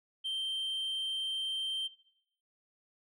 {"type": "tone", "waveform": "sine", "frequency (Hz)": 3136, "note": "G7", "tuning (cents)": 0, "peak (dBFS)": -30, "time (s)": [0.24, 1.88], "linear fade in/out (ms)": 20, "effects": ["noise-tail reverb RT60 0.7 s tail -17 dB re dry", "tanh soft clip ceiling -32 dBFS"]}